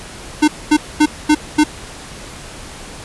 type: tone bursts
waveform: square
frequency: 302.9 Hz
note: D#4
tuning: 46 cents flat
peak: -8 dBFS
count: 5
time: 0.42-1.64 s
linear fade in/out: 10 ms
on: 60 ms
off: 230 ms
effects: pink hiss -33 dBFS RMS until 3.04 s + resampled to 24000 Hz